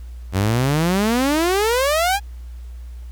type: exponential sweep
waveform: sawtooth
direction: up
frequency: 90.3 to 835 Hz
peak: -12 dBFS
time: 0.32-2.2 s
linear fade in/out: 50 ms
effects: added 60 Hz sine -31 dBFS peak until 3.11 s + pink hiss -55 dBFS RMS until 3.11 s